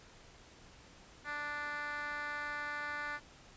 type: tone with band-pass filter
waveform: 10% pulse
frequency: 293.7 Hz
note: D4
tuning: in tune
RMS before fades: -40 dBFS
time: 1.24-3.2 s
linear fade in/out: 50 ms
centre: 1700 Hz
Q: 2.1
effects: pink hiss -58 dBFS RMS until 3.56 s + resampled to 16000 Hz